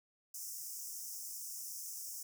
pink high-pass noise, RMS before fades -45 dBFS, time 0.34-2.23 s, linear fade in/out 5 ms, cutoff 5300 Hz, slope 96 dB/octave, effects none

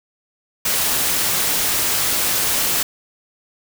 white noise, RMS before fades -19 dBFS, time 0.65-2.83 s, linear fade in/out 5 ms, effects none

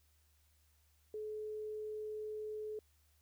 sine tone, 428.2 Hz, A4, 47 cents flat, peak -40 dBFS, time 1.14-2.79 s, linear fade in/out 2 ms, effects added 75 Hz sine -70 dBFS peak until 3.21 s + white hiss -75 dBFS RMS until 3.21 s

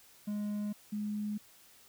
triangle / sine tone pair in turn, 207.7 / 209.3 Hz, G#3 / G#3, 0 / +14 cents, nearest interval unison, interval 14 cents, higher second, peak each -31 / -33 dBFS, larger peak first, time 0.27-0.73 / 0.92-1.38 s, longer neither, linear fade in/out 10 ms, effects white hiss -60 dBFS RMS until 1.88 s

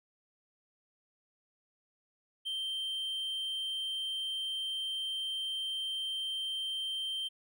triangle tone, 3136 Hz, G7, in tune, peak -32 dBFS, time 2.45-7.29 s, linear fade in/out 20 ms, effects none

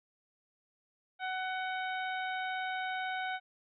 harmonic tone with a mistuned harmonic, 747 Hz, F#5, 16 cents sharp, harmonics 1 / 2 / 3 / 4 / 5, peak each -36 / -38 / -43 / -49 / -48 dBFS, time 1.19-3.4 s, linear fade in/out 50 ms, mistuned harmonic 4, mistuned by +34 cents, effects none

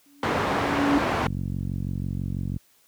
sine tone with exponential growth, 284.4 Hz, C#4, 45 cents sharp, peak -16 dBFS, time 0.06-0.98 s, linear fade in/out 1 ms, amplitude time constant 200 ms
white low-pass noise, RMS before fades -25 dBFS, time 0.23-1.27 s, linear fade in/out 2 ms, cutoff 1200 Hz, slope 12 dB/octave
click train, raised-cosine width 5 ms, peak -16 dBFS, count 62, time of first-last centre 1.24-2.563 s, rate 46.1 Hz
effects white hiss -61 dBFS RMS until 2.87 s + high-pass 60 Hz 12 dB/octave

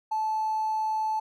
triangle tone with hard clipping, 871 Hz, A5, 18 cents flat, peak -25 dBFS, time 0.11-1.2 s, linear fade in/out 10 ms, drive 3 dB, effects none

